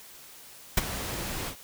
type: noise with ADSR envelope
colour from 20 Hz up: pink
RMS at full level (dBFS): -20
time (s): 0.77-1.56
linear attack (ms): 6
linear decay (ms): 24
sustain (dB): -14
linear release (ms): 85
effects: white hiss -49 dBFS RMS until 1.63 s